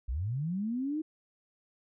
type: linear sweep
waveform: sine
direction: up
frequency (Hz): 51.91 to 320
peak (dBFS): -30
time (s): 0.08-1.02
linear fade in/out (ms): 10
effects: none